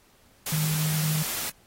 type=tone in noise; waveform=sine; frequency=155.56 Hz; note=D#3; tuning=in tune; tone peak=-24 dBFS; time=0.52-1.23 s; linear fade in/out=5 ms; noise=white; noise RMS=-31 dBFS; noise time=0.46-1.5 s; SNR=+4 dB; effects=pink hiss -60 dBFS RMS until 1.66 s + AAC 48 kbps